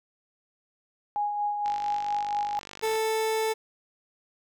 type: tone with tremolo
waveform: sine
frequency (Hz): 827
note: G#5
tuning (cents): -8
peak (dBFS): -24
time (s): 1.16-2.59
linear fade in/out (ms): 0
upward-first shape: sine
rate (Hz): 4.3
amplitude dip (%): 40
type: click train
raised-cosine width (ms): 0.2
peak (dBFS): -23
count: 65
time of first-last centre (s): 1.66-2.956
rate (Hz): 49.4
type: tone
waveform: 30% pulse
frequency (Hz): 440.7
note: A4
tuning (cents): +3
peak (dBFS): -22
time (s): 2.82-3.54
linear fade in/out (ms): 20
effects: none